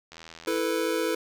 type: click train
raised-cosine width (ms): 0.2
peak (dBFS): -26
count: 39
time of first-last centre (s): 0.12-0.583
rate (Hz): 82.1
type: chord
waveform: square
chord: E suspended fourth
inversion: none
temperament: just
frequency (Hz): 329.6 / 439.5 / 494.4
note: E4 / A4 / B4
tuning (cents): 0 / -2 / +2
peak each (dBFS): -30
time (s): 0.47-1.15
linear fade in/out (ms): 5
effects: none